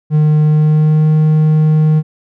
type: tone with pitch glide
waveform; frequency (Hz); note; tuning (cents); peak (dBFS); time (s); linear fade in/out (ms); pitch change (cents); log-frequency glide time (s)
triangle; 152.4 to 154.97; D#3 to D#3; -36 to -7; -5; 0.1-2.03; 50; +29; 0.45-1.09
effects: none